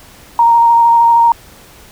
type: tone with vibrato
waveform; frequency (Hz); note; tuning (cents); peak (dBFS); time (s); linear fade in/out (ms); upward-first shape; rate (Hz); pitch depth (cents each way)
sine; 932.3; A#5; 0; -5; 0.39-1.32; 2; square; 13; 11
effects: pink hiss -40 dBFS RMS until 1.91 s